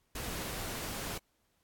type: noise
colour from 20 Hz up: pink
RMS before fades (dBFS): -39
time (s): 0.15-1.18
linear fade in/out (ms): 5
effects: pink hiss -75 dBFS RMS until 1.63 s + AAC 64 kbps